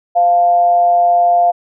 sine tone with amplitude modulation, 698.5 Hz, F5, in tune, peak -6 dBFS, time 0.15-1.52 s, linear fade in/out 20 ms, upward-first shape sine, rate 182 Hz, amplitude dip 40%, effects none

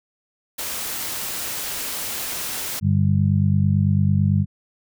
white noise, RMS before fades -28 dBFS, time 0.58-2.8 s, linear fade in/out 10 ms
harmonic tone, 49 Hz, G1, in tune, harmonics 2 / 3 / 4, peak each -18 / -20 / -21 dBFS, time 2.81-4.46 s, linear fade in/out 50 ms
effects none

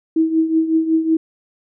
sine tone with tremolo, 321.9 Hz, E4, 41 cents flat, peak -10 dBFS, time 0.16-1.17 s, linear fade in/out 5 ms, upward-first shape triangle, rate 5.4 Hz, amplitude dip 75%, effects none

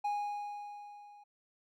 triangle tone with level ramp, 824 Hz, G#5, 14 cents flat, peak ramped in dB -28 to -52 dBFS, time 0.04-1.24 s, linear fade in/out 10 ms, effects none

